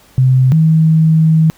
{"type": "tone pair in turn", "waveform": "sine", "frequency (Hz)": [129.7, 159.43], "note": ["C3", "D#3"], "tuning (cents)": [-15, 43], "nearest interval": "major third", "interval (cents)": 358, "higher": "second", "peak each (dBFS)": -6, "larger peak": "neither", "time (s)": [[0.18, 0.52], [0.52, 1.5]], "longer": "second", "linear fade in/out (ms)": 0, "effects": ["pink hiss -46 dBFS RMS until 1.57 s"]}